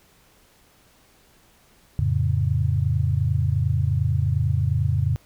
sine chord, F augmented, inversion none, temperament equal, 87.31 / 110 / 138.59 Hz, F2 / A2 / C#3, 0 / 0 / 0 cents, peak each -23 dBFS, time 1.99-5.16 s, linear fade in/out 0 ms, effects pink hiss -57 dBFS RMS until 5.25 s

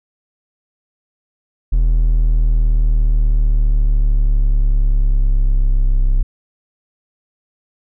triangle exponential sweep, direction down, 40.76 to 32.69 Hz, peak -8 dBFS, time 1.72-6.23 s, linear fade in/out 10 ms, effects none

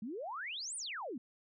sine exponential two-way sweep, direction up then down, 197.8 to 9720 to 217.2 Hz, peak -39 dBFS, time 0.02-1.18 s, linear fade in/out 5 ms, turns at 0.76 s, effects none

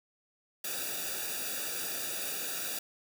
white noise with comb filter, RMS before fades -36 dBFS, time 0.64-2.79 s, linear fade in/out 5 ms, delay 0.95 ms, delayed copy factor -1, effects none

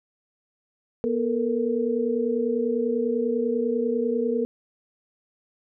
sine tone cluster, 240.6 / 443.9 / 474 Hz, B3 / A4 / A#4, -45 / +15 / +29 cents, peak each -26 dBFS, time 1.04-4.45 s, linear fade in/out 0 ms, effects none

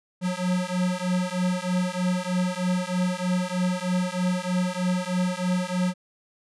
square beating tone pair, 180 / 183.2 Hz, F#3 / F#3, -47 / -17 cents, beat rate 3.2 Hz, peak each -27 dBFS, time 0.21-5.94 s, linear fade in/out 50 ms, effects resampled to 24000 Hz

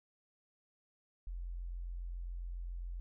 sine tone, 43.65 Hz, F1, in tune, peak -39 dBFS, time 1.27-3 s, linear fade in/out 0 ms, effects none

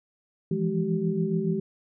sine tone cluster, 164.6 / 171.7 / 209 / 384.9 Hz, E3 / F3 / G#3 / G4, -2 / -29 / +11 / -32 cents, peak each -29 dBFS, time 0.51-1.6 s, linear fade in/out 5 ms, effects none

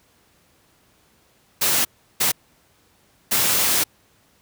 white noise bursts at uneven times, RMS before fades -19 dBFS, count 3, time 1.61-1.85 / 2.2-2.32 / 3.31-3.84 s, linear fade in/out 10 ms, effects pink hiss -59 dBFS RMS until 4.41 s + high-pass 60 Hz 12 dB/octave

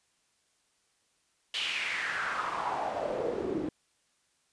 pink noise with band-pass filter sweep, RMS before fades -33 dBFS, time 1.54-3.69 s, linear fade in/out 2 ms, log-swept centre 3200 to 300 Hz, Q 4, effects white hiss -72 dBFS RMS until 4.52 s + resampled to 22050 Hz

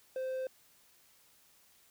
triangle tone, 520 Hz, C5, 11 cents flat, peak -32 dBFS, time 0.16-0.47 s, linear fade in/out 2 ms, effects white hiss -65 dBFS RMS until 1.9 s

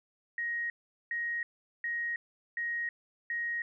sine tone bursts, 1880 Hz, A#6, 14 cents sharp, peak -31 dBFS, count 5, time 0.38-3.62 s, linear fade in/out 2 ms, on 320 ms, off 410 ms, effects none

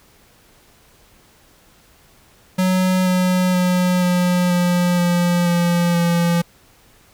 square tone with pitch steps, 185 / 182.98 / 180.98 / 179.01 / 177.05 / 175.12 / 173.21 / 171.32 Hz, F#3 / F#3 / F#3 / F3 / F3 / F3 / F3 / F3, 0 / -19 / -38 / +43 / +24 / +5 / -14 / -33 cents, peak -15 dBFS, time 2.58-6.42 s, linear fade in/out 10 ms, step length 480 ms, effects pink hiss -52 dBFS RMS until 7.13 s

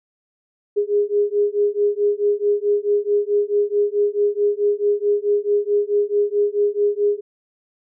sine beating tone pair, 409.2 / 413.8 Hz, G#4 / G#4, -26 / -6 cents, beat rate 4.6 Hz, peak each -19 dBFS, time 0.76-7.21 s, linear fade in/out 20 ms, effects none

